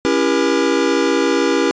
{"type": "chord", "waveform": "square", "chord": "C# diminished seventh", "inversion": "none", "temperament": "just", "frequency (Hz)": [277.2, 332.6, 399.1, 479], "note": ["C#4", "E4", "G4", "Bb4"], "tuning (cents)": [0, 16, 31, 47], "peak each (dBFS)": -20, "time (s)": [0.05, 1.71], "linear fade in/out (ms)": 0, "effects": ["resampled to 16000 Hz"]}